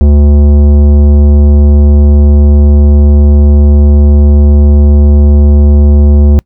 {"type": "tone with tanh clipping", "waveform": "triangle", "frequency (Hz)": 72.7, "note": "D2", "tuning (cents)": -17, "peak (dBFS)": -3, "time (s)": [0.01, 6.39], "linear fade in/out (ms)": 0, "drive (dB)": 18, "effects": ["noise-tail reverb RT60 0.1 s tail -26 dB re dry"]}